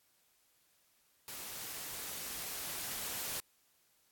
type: noise with level ramp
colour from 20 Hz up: white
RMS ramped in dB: -45 to -39 dBFS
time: 1.28-3.4 s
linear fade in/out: 0 ms
effects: white hiss -72 dBFS RMS until 4.11 s + AAC 64 kbps